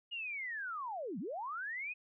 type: linear two-way sweep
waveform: sine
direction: down then up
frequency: 2890 to 161.1 to 2558 Hz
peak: -38 dBFS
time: 0.11-1.94 s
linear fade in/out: 20 ms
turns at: 1.19 s
effects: none